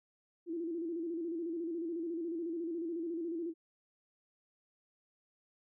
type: tone with vibrato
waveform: sine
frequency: 334.5 Hz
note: E4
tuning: 25 cents sharp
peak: -35 dBFS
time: 0.46-3.54 s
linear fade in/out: 50 ms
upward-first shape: square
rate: 14 Hz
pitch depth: 62 cents each way
effects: none